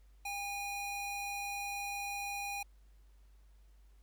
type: ring-modulated tone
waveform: square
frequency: 1632 Hz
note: G#6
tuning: 31 cents flat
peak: -35 dBFS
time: 0.25-2.63 s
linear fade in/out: 5 ms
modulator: 827 Hz
effects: added 50 Hz sine -58 dBFS peak until 4.02 s + pink hiss -75 dBFS RMS until 4.02 s